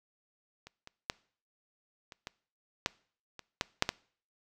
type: clicks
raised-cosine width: 0.2 ms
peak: -30 / -30 / -13 / -29 / -22 / -10 / -26 / -11 / -6 / -11 dBFS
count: 10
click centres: 0.67 / 0.874 / 1.099 / 2.122 / 2.271 / 2.861 / 3.393 / 3.611 / 3.824 / 3.891 s
effects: noise-tail reverb RT60 0.5 s tail -23 dB re dry